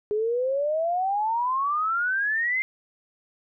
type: exponential sweep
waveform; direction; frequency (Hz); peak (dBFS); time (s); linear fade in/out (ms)
sine; up; 412.9 to 2115; -22; 0.11-2.62; 0
effects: none